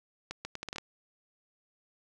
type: accelerating click train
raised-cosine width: 0.2 ms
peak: -20 dBFS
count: 8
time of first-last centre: 0.31-0.783 s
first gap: 140 ms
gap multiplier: 0.74
effects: none